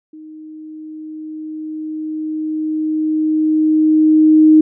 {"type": "tone with level ramp", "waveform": "sine", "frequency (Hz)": 311.1, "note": "D#4", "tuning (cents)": 0, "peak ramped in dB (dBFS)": [-33, -4], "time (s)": [0.13, 4.61], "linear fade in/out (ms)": 5, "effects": []}